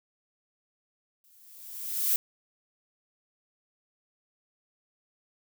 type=noise with exponential growth; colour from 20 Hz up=violet; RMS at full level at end=-23 dBFS; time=1.24-2.16 s; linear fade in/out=1 ms; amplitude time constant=200 ms; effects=none